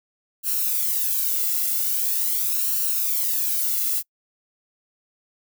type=noise with flanger; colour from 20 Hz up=violet; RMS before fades=-23 dBFS; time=0.43-4.03 s; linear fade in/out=50 ms; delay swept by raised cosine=0.7 to 1.48 ms; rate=0.43 Hz; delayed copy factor=+0.7; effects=noise-tail reverb RT60 0.1 s tail -26 dB re dry